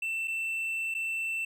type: tone with dropouts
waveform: triangle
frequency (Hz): 2675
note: E7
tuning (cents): +25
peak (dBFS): -28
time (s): 0.02-1.45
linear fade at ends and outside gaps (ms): 5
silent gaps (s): 0.275-0.279 / 0.942-0.948
effects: none